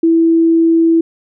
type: tone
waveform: sine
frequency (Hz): 329.6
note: E4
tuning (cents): 0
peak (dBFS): -7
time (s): 0.03-1.01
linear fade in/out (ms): 5
effects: none